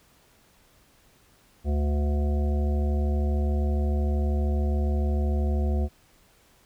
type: harmonic tone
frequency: 72.8 Hz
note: D2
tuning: 15 cents flat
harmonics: 1 / 3 / 5 / 7 / 9 / 10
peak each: -22 / -32 / -36 / -39 / -41 / -42 dBFS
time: 1.64-5.89 s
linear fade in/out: 50 ms
effects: pink hiss -60 dBFS RMS until 6.65 s